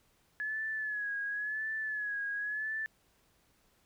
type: tone with vibrato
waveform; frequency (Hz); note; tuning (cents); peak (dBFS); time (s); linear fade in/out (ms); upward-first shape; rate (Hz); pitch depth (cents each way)
sine; 1700; G#6; +40; -33; 0.4-2.86; 0; sine; 0.94; 61
effects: pink hiss -70 dBFS RMS until 3.85 s